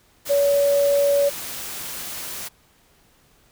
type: tone in noise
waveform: sine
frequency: 567 Hz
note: C#5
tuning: 39 cents sharp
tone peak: -15 dBFS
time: 0.29-1.3 s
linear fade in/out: 20 ms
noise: white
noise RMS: -32 dBFS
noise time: 0.25-2.49 s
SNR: +14 dB
effects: pink hiss -58 dBFS RMS until 3.51 s